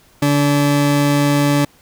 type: tone pair together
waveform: 40% pulse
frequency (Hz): 144.1 / 288.2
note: D3 / D4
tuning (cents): -33 / -33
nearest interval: octave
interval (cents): 1200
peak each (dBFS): -15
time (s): 0.22-1.65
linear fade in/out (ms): 5
effects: pink hiss -51 dBFS RMS until 1.81 s